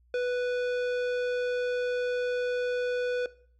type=tone with tanh clipping; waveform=sine; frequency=493.9 Hz; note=B4; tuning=in tune; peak=-28 dBFS; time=0.14-3.26 s; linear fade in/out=2 ms; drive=15 dB; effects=noise-tail reverb RT60 0.5 s tail -19 dB re dry + added 60 Hz sine -60 dBFS peak until 3.59 s